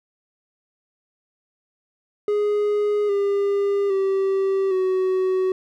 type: tone with pitch steps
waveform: triangle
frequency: 415.3 / 401.2 / 387.5 / 374.3 Hz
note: G#4 / G4 / G4 / F#4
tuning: 0 / +40 / -20 / +20 cents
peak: -16 dBFS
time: 2.28-5.52 s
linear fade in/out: 2 ms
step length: 810 ms
effects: none